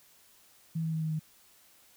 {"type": "tone with pitch steps", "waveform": "sine", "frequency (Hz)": [162.5, 160.91, 159.34, 157.78, 156.24], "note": ["E3", "E3", "D#3", "D#3", "D#3"], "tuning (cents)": [-24, -41, 42, 24, 8], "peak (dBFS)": -29, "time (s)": [0.75, 1.195], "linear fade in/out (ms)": 10, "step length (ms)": 89, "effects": ["white hiss -61 dBFS RMS until 1.96 s"]}